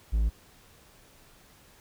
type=tone; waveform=triangle; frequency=54.9 Hz; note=A1; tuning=3 cents flat; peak=-20 dBFS; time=0.12-0.3 s; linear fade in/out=20 ms; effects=pink hiss -57 dBFS RMS until 1.8 s